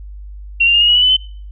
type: tone with pitch steps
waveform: sine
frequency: 2743 / 2785 / 2827 / 2869 / 2913 / 2957 / 3002 / 3047 Hz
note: F7 / F7 / F7 / F7 / F#7 / F#7 / F#7 / G7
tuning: -32 / -5 / +20 / +46 / -28 / -2 / +24 / -50 cents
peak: -8 dBFS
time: 0.6-1.168 s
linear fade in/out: 10 ms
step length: 71 ms
effects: noise-tail reverb RT60 0.5 s tail -23 dB re dry + added 50 Hz sine -29 dBFS peak until 1.51 s